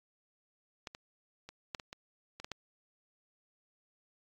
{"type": "clicks", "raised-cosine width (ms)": 0.2, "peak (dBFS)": [-24, -28, -30, -19, -28, -27, -28, -24, -21], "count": 9, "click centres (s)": [0.872, 0.949, 1.49, 1.748, 1.798, 1.929, 2.4, 2.445, 2.517], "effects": ["AAC 48 kbps"]}